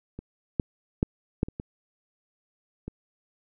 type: clicks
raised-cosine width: 3 ms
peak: -24 / -10 / -9 / -9 / -24 / -20 / -22 dBFS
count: 7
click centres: 0.19 / 0.598 / 1.029 / 1.431 / 1.485 / 1.599 / 2.88 s
effects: none